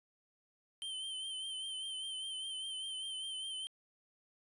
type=tone with vibrato; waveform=square; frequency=3100 Hz; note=G7; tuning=20 cents flat; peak=-40 dBFS; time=0.82-3.67 s; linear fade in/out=0 ms; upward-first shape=sine; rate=5 Hz; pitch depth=41 cents each way; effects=resampled to 24000 Hz